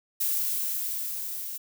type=noise with level ramp; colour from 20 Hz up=violet; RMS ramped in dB=-26 to -36 dBFS; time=0.2-1.58 s; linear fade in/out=10 ms; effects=none